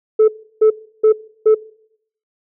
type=tone bursts; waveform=sine; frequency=434.9 Hz; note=A4; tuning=20 cents flat; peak=-5 dBFS; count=4; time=0.19-1.548 s; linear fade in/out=10 ms; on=92 ms; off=330 ms; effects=noise-tail reverb RT60 0.7 s tail -22 dB re dry + tanh soft clip ceiling -5 dBFS